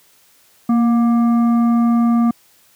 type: tone with frequency modulation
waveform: sine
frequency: 233.2 Hz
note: A#3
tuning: 1 cent sharp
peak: -11 dBFS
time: 0.69-2.31 s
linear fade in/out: 5 ms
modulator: 948 Hz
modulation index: 0.34
effects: white hiss -53 dBFS RMS until 2.75 s + high-pass 60 Hz 12 dB/octave